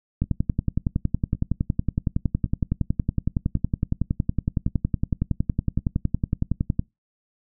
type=two click trains; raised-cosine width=5 ms; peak=-9 / -22 dBFS; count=72 / 6; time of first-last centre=0.22-6.794 / 0.24-5.789 s; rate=10.8 / 0.901 Hz; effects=noise-tail reverb RT60 0.2 s tail -24 dB re dry